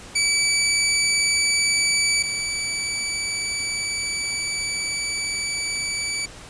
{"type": "tone pair in turn", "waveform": "15% pulse", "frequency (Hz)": [2299, 2299], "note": ["D7", "D7"], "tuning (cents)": [-37, -37], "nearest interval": "unison", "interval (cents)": 0, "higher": "neither", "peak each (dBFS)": [-11, -17], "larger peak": "first", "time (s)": [[0.15, 2.23], [2.23, 6.26]], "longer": "second", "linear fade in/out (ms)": 10, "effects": ["pink hiss -41 dBFS RMS until 6.49 s", "resampled to 22050 Hz"]}